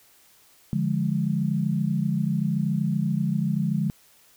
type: chord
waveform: sine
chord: D diminished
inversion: none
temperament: equal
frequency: 146.83 / 174.61 / 207.7 Hz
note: D3 / F3 / Ab3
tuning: 0 / 0 / 0 cents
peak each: -26 dBFS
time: 0.73-3.9 s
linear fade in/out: 0 ms
effects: white hiss -57 dBFS RMS until 4.36 s